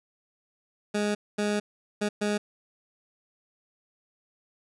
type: tone bursts at uneven times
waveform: 20% pulse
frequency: 207.7 Hz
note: G#3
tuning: in tune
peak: -20 dBFS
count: 4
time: 0.94-1.15 / 1.38-1.6 / 2.01-2.09 / 2.21-2.38 s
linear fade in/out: 10 ms
effects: resampled to 24000 Hz